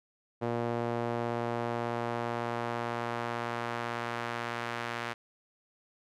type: tone with band-pass filter sweep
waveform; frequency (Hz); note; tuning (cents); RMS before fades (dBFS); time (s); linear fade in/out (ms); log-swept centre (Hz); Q
sawtooth; 118.1; A#2; +23; -34; 0.41-5.14; 20; 540 to 1700; 0.93
effects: none